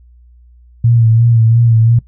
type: tone with vibrato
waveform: sine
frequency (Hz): 115.2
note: A#2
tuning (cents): -20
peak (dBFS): -6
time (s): 0.84-1.99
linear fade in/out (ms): 5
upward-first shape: sine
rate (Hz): 2.9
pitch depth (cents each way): 47
effects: noise-tail reverb RT60 0.1 s tail -19 dB re dry + added 60 Hz sine -40 dBFS peak until 2.07 s